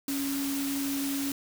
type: tone in noise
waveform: sine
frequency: 277.2 Hz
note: C#4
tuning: in tune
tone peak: -29 dBFS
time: 0.08-1.32 s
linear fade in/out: 2 ms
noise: white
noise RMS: -36 dBFS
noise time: 0.08-1.32 s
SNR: +4 dB
effects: none